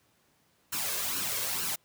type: noise with flanger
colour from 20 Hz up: white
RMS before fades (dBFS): -32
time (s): 0.72-1.76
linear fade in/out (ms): 10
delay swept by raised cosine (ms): 0.71 to 1.91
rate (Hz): 2.2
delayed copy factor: +0.6
effects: pink hiss -68 dBFS RMS until 1.84 s + high-pass 100 Hz 12 dB/octave